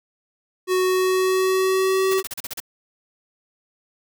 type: tone with pitch glide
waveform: square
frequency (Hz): 370 to 381.7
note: F#4 to G4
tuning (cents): 0 to -46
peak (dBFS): -18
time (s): 0.67-2.23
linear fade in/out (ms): 50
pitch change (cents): +54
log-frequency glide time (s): 0.79-2.1
type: noise bursts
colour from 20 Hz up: white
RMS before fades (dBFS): -30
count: 8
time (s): 2.11-2.602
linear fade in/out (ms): 5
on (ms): 30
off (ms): 36
effects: none